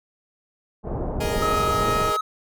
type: low-pass noise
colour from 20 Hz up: pink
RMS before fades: -27 dBFS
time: 0.83-2.13 s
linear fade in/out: 50 ms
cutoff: 840 Hz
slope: 24 dB/octave
type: chord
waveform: sawtooth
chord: Ab suspended second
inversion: none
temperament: equal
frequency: 415.3 / 466.2 / 622.3 Hz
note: Ab4 / Bb4 / Eb5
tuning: 0 / 0 / 0 cents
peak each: -24 / -26 / -25 dBFS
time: 1.2-2.17 s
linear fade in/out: 10 ms
type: tone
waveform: triangle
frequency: 1278 Hz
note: D#6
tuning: 46 cents sharp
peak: -20 dBFS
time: 1.42-2.21 s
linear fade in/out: 5 ms
effects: none